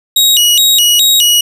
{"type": "tone with vibrato", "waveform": "sawtooth", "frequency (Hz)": 3322, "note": "G#7", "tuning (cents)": 0, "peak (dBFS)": -3, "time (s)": [0.16, 1.41], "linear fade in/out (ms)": 5, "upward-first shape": "square", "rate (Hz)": 2.4, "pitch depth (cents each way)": 230, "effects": []}